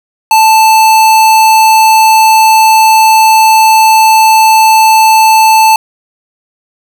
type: tone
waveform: square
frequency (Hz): 880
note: A5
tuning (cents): 0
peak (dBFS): -3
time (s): 0.31-5.76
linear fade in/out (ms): 2
effects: none